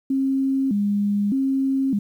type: tone with vibrato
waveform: sine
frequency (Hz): 234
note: A#3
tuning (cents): +7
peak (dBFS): -18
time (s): 0.1-1.99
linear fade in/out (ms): 5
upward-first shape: square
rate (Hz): 0.82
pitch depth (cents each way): 240
effects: 9-bit